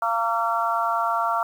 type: harmonic tone with a mistuned harmonic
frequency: 229.5 Hz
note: A#3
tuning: 27 cents flat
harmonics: 3 / 4 / 5 / 6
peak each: -26 / -26 / -26 / -26 dBFS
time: 0.02-1.43 s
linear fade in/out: 2 ms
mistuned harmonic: 6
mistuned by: -17 cents
effects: 8-bit